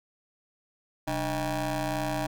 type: ring-modulated tone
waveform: 20% pulse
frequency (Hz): 164.81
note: E3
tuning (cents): 0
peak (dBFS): -20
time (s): 1.07-2.27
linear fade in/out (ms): 10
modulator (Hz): 463
effects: none